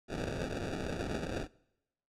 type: noise with sample-and-hold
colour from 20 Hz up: violet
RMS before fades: -37 dBFS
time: 0.08-1.48 s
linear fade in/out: 50 ms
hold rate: 1050 Hz
effects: noise-tail reverb RT60 0.9 s tail -24 dB re dry + low-pass 7000 Hz 12 dB/octave

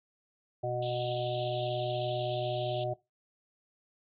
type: harmonic tone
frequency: 122.9 Hz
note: B2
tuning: 8 cents flat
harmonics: 1 / 3 / 5 / 6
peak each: -36 / -37 / -33 / -36 dBFS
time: 0.63-2.94 s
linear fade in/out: 10 ms
type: band-pass noise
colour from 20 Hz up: pink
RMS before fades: -45 dBFS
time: 0.82-2.84 s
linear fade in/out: 5 ms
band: 2800 to 3900 Hz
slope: 96 dB/octave
effects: noise-tail reverb RT60 0.2 s tail -19 dB re dry + MP3 32 kbps

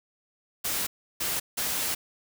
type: noise bursts at uneven times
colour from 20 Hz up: white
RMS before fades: -29 dBFS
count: 3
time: 0.64-0.87 / 1.2-1.4 / 1.57-1.95 s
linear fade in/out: 10 ms
effects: none

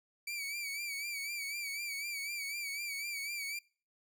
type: tone with vibrato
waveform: sawtooth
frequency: 2300 Hz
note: D7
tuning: 37 cents flat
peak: -34 dBFS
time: 0.27-3.59 s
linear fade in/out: 5 ms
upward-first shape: sine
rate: 4 Hz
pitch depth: 67 cents each way
effects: noise-tail reverb RT60 0.4 s tail -23 dB re dry

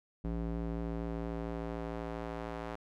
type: tone with band-pass filter sweep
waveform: square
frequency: 56.5 Hz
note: A1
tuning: 47 cents sharp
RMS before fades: -38 dBFS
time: 0.24-2.76 s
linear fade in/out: 10 ms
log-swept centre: 220 to 820 Hz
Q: 0.73
effects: none

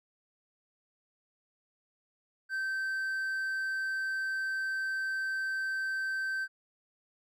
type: tone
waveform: triangle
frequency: 1552 Hz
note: G6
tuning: 18 cents flat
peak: -29 dBFS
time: 2.49-6.48 s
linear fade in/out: 50 ms
effects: none

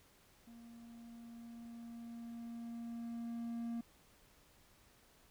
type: tone with level ramp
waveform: triangle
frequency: 233.1 Hz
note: A#3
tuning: in tune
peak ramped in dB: -52 to -36 dBFS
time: 0.47-3.81 s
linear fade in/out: 5 ms
effects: pink hiss -67 dBFS RMS until 5.3 s

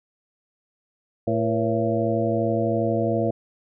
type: harmonic tone with a mistuned harmonic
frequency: 112.2 Hz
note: A2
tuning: 34 cents sharp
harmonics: 1 / 2 / 3 / 4 / 5 / 6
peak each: -27 / -27 / -27 / -27 / -27 / -27 dBFS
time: 1.27-3.31 s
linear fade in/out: 5 ms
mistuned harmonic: 4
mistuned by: +110 cents
effects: none

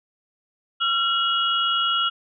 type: tone cluster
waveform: sine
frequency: 1365 / 2885 / 3323 Hz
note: F6 / F#7 / G#7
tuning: -40 / -44 / 0 cents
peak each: -22 / -23 / -27 dBFS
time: 0.8-2.1 s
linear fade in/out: 20 ms
effects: none

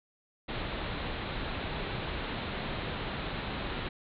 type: low-pass noise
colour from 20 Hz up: pink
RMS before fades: -36 dBFS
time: 0.48-3.89 s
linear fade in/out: 10 ms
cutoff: 4100 Hz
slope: 96 dB/octave
effects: none

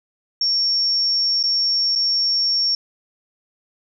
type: tone with dropouts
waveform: sine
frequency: 5490 Hz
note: F8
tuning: 31 cents flat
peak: -16 dBFS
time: 0.41-2.75 s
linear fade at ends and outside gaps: 2 ms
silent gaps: 1.429-1.437 / 1.953-1.958 s
effects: none

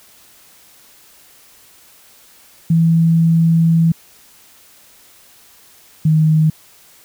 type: tone pair in turn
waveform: sine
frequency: 164.81 / 156.6 Hz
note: E3 / D#3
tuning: 0 / +11 cents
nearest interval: minor second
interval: 89 cents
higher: first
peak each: -9 dBFS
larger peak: neither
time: 2.7-3.92 / 6.05-6.5 s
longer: first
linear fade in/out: 5 ms
effects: white hiss -47 dBFS RMS until 7.04 s

